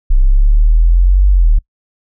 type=exponential two-way sweep; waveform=sine; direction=up then down; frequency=31.29 to 49 to 35.23 Hz; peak=-5 dBFS; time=0.1-1.59 s; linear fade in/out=10 ms; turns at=1.29 s; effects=noise-tail reverb RT60 0.1 s tail -24 dB re dry